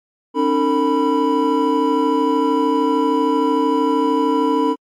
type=tone cluster; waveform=triangle; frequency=272.1 / 305.2 / 452.8 / 987 Hz; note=C#4 / D#4 / A4 / B5; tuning=-32 / -33 / +50 / -1 cents; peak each=-18 dBFS; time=0.34-4.76 s; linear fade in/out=50 ms; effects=AAC 64 kbps